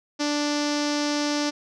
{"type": "tone with low-pass filter", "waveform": "sawtooth", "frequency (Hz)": 293.7, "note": "D4", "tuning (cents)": 0, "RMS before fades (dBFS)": -25, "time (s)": [0.19, 1.51], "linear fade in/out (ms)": 20, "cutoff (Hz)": 5500, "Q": 3.9, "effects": []}